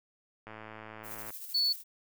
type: click train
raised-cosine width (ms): 0.5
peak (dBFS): -30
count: 92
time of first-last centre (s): 0.47-1.305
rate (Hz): 109
type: noise with tremolo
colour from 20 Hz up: violet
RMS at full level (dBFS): -42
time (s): 1.03-1.84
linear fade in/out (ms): 50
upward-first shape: square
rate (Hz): 13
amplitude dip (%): 40
type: tone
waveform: sine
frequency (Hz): 4435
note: C#8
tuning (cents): 0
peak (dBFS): -25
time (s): 1.54-1.73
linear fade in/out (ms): 10
effects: none

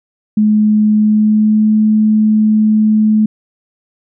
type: tone with pitch glide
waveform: sine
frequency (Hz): 212.7 to 215.2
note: G#3 to A3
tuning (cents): +42 to -38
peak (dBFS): -7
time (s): 0.37-3.26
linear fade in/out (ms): 5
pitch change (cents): +20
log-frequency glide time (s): 0.95-1.74
effects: none

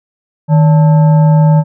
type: tone with frequency modulation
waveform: sine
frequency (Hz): 155.56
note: D#3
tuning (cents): 0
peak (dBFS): -4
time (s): 0.48-1.64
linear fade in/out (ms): 50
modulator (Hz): 728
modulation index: 0.38
effects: none

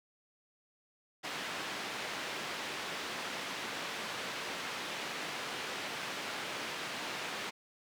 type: band-pass noise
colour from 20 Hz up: white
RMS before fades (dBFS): -40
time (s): 1.23-7.51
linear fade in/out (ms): 20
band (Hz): 180 to 3100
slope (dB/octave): 12
effects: none

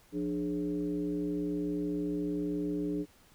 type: tone with frequency modulation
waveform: sine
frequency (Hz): 296.5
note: D4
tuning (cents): +17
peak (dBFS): -30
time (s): 0.12-3.06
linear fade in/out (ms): 50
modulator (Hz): 120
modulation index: 0.94
effects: pink hiss -62 dBFS RMS until 3.34 s

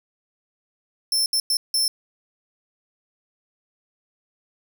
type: tone bursts at uneven times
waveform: sawtooth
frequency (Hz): 5340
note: E8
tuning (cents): +22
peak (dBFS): -16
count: 4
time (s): 1.12-1.26 / 1.33-1.4 / 1.5-1.57 / 1.74-1.88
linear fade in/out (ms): 2
effects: none

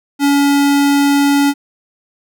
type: tone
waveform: square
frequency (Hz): 283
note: C#4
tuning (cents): +36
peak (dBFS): -10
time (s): 0.19-1.54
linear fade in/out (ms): 50
effects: none

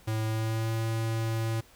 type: tone with pitch glide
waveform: square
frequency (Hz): 110 to 112.7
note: A2 to A2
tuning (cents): 0 to +42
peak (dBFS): -28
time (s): 0.07-1.61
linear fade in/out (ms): 10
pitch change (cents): +42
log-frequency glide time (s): 0.26-0.72
effects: pink hiss -57 dBFS RMS until 1.75 s

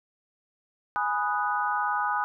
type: chord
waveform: sine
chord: G# minor seventh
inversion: none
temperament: equal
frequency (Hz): 830.6 / 987.8 / 1244.5 / 1480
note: G#5 / B5 / D#6 / F#6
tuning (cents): 0 / 0 / 0 / 0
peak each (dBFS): -29 / -31 / -29 / -31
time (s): 0.96-2.24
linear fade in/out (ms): 0
effects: none

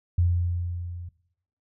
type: tone with level ramp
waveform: sine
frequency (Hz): 87.31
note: F2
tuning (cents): 0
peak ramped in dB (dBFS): -17 to -35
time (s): 0.18-1.09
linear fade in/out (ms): 5
effects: noise-tail reverb RT60 0.7 s tail -18 dB re dry

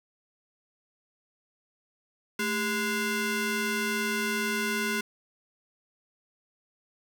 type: ring-modulated tone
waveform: 20% pulse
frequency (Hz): 622.3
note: D#5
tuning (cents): 0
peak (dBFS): -19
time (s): 2.39-5.01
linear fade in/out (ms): 5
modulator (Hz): 842
effects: none

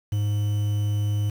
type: tone with quantisation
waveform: triangle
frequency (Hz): 103.83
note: G#2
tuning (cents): 0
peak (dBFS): -19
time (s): 0.12-1.3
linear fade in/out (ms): 5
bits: 7
effects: none

